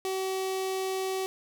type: tone with notch filter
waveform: sawtooth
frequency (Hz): 380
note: F#4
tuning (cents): +46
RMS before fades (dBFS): -31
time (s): 0.05-1.26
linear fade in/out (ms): 0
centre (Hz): 1500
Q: 1.8
effects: 9-bit